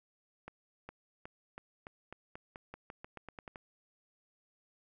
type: accelerating click train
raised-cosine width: 0.5 ms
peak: -30 dBFS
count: 16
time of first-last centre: 0.48-3.558 s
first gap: 410 ms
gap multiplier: 0.89
effects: none